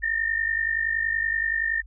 sine tone pair together, 1800 / 1850.6 Hz, A6 / A#6, +39 / -13 cents, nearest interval unison, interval 48 cents, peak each -24 / -27 dBFS, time 0.02-1.82 s, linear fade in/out 20 ms, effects added 50 Hz sine -42 dBFS peak until 1.86 s

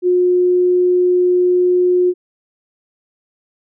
sine tone, 359.9 Hz, F#4, 48 cents flat, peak -10 dBFS, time 0.02-2.14 s, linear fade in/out 50 ms, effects none

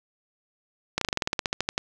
slowing click train, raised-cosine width 0.2 ms, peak -7 dBFS, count 15, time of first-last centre 0.98-1.779 s, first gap 33 ms, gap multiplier 1.08, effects none

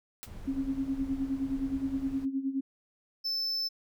white noise with exponential decay, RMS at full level -38 dBFS, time 0.23-0.31 s, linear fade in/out 0 ms, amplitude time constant 16 ms
brown noise, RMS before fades -43 dBFS, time 0.26-2.26 s, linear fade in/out 20 ms
sine tone with tremolo, 270 Hz, C#4, 45 cents flat, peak -26 dBFS, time 0.47-2.61 s, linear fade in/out 10 ms, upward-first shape sine, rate 9.6 Hz, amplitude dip 75%
triangle tone, 5274 Hz, E8, in tune, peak -28 dBFS, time 3.24-3.69 s, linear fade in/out 20 ms
effects none

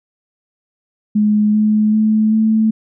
sine tone with pitch steps, 210.6 / 213.5 / 216.5 / 219.5 Hz, G#3 / G#3 / A3 / A3, +24 / +48 / -28 / -4 cents, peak -10 dBFS, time 1.15-2.71 s, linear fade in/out 10 ms, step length 390 ms, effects none

